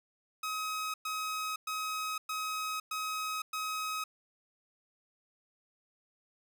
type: tone bursts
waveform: sawtooth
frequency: 1269 Hz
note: D#6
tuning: 34 cents sharp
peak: -30 dBFS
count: 6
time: 0.43-4.04 s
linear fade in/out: 5 ms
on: 510 ms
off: 110 ms
effects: none